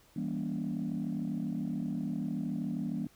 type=chord; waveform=sine; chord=E diminished seventh; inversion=none; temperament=just; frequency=164.81 / 197.78 / 237.3 / 284.8 Hz; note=E3 / G3 / Bb3 / Db4; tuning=0 / +16 / +31 / +47 cents; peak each=-37 / -36 / -35 / -38 dBFS; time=0.16-3.07 s; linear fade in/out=5 ms; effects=tanh soft clip ceiling -26 dBFS + pink hiss -63 dBFS RMS until 3.15 s